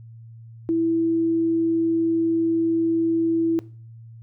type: tone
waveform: sine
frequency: 329.6 Hz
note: E4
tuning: in tune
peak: -18 dBFS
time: 0.69-3.59 s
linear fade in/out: 0 ms
effects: noise-tail reverb RT60 0.4 s tail -20 dB re dry + added 114 Hz sine -40 dBFS peak until 4.22 s